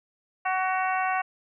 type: harmonic tone with a mistuned harmonic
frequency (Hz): 374.1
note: F#4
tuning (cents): +19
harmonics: 2 / 3 / 4 / 5 / 6 / 7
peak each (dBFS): -26 / -30 / -32 / -34 / -36 / -37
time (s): 0.45-1.22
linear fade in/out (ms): 10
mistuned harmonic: 7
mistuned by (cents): +61
effects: none